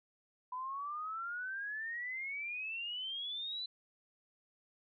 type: exponential sweep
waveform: sine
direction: up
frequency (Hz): 994 to 4046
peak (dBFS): -38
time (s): 0.52-3.66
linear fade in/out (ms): 5
effects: none